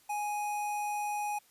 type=tone with notch filter; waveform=square; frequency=832 Hz; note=G#5; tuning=3 cents sharp; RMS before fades=-34 dBFS; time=0.09-1.39 s; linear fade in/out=10 ms; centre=4000 Hz; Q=1.7; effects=white hiss -64 dBFS RMS until 1.5 s + resampled to 32000 Hz